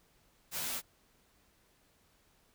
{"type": "noise with comb filter", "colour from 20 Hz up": "white", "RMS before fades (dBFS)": -37, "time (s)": [0.51, 0.82], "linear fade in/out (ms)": 50, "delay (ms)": 12, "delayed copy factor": 0.95, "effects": ["pink hiss -69 dBFS RMS until 2.54 s"]}